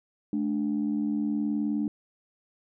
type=tone pair together; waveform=sine; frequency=214.4 / 293.7 Hz; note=A3 / D4; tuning=-45 / 0 cents; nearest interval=perfect fourth; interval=545 cents; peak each=-27 dBFS; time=0.33-1.88 s; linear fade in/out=2 ms; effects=tanh soft clip ceiling -19 dBFS